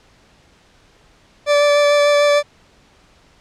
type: tone with vibrato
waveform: 40% pulse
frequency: 582 Hz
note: D5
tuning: 16 cents flat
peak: -10 dBFS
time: 1.46-2.43 s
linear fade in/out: 50 ms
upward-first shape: sine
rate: 6.7 Hz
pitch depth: 11 cents each way
effects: pink hiss -52 dBFS RMS until 3.4 s + low-pass 6000 Hz 12 dB/octave